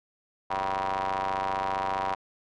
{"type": "ring-modulated tone", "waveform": "sawtooth", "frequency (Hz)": 95, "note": "F#2", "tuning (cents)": 46, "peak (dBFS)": -20, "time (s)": [0.5, 2.15], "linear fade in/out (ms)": 10, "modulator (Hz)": 868, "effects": ["low-pass 4000 Hz 12 dB/octave"]}